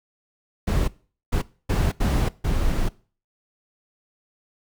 brown noise bursts at uneven times, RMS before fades -21 dBFS, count 5, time 0.67-0.88 / 1.32-1.42 / 1.69-1.92 / 2-2.29 / 2.44-2.89 s, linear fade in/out 10 ms, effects noise-tail reverb RT60 0.4 s tail -21 dB re dry

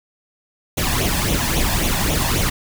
pink noise with flanger, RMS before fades -19 dBFS, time 0.77-2.5 s, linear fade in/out 10 ms, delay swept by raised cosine 0.3 to 1.18 ms, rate 3.7 Hz, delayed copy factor +0.65, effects none

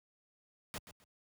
pink noise with echo, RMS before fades -41 dBFS, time 0.74-0.78 s, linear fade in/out 0 ms, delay 130 ms, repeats 2, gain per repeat -12 dB, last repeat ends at 1.04 s, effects high-pass 80 Hz 12 dB/octave

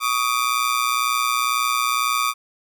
sawtooth ring-modulated tone, 1186 Hz, D6, 17 cents sharp, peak -12 dBFS, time 0-2.34 s, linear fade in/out 50 ms, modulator 61 Hz, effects none

